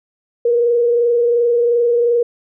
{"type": "tone with frequency modulation", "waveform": "sine", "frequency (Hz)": 475.2, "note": "A#4", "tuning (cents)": 33, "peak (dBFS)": -11, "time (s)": [0.45, 2.23], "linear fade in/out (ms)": 5, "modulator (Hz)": 22.8, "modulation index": 0.4, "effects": []}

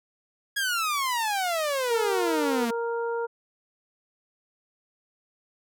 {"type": "exponential sweep", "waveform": "sawtooth", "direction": "down", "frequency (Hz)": [1671, 225.5], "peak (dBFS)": -21, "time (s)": [0.56, 2.71], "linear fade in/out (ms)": 10}
{"type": "harmonic tone", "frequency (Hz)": 466.2, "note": "A#4", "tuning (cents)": 0, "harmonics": [1, 2, 3], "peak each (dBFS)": [-27, -33, -37], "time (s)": [1.9, 3.27], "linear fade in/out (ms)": 20}
{"effects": []}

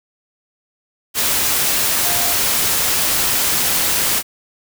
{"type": "tone in noise", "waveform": "sine", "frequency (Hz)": 700, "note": "F5", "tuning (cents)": 4, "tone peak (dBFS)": -27, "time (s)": [2.03, 2.36], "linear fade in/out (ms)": 50, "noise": "white", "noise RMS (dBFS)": -17, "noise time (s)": [1.14, 4.23], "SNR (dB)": -13, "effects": []}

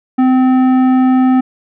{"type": "tone with tanh clipping", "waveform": "sine", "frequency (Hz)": 257.6, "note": "C4", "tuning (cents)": -27, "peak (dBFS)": -9, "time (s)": [0.18, 1.41], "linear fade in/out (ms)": 10, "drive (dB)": 12, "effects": []}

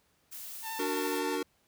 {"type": "noise", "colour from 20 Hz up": "blue", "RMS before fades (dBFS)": -43, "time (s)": [0.31, 1.2], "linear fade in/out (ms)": 20}
{"type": "tone with vibrato", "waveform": "sawtooth", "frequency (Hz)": 895, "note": "A5", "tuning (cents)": 29, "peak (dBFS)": -33, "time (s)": [0.62, 1.39], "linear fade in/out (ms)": 50, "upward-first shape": "sine", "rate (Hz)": 12, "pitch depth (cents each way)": 17}
{"type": "chord", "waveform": "square", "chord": "D augmented", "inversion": "none", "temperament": "equal with one note detuned", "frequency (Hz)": [293.7, 370, 460.8], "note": ["D4", "F#4", "A#4"], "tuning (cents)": [0, 0, -20], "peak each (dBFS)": -36, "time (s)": [0.79, 1.43], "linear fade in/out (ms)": 5}
{"effects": ["pink hiss -70 dBFS RMS until 1.67 s", "high-pass 60 Hz 12 dB/octave"]}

